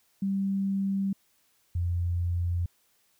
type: tone pair in turn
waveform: sine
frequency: 195.5 / 87.09 Hz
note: G3 / F2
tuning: -4 / -4 cents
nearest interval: octave + major second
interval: 1400 cents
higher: first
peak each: -25 dBFS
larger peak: neither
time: 0.22-1.13 / 1.75-2.66 s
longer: neither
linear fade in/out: 5 ms
effects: white hiss -68 dBFS RMS until 3.19 s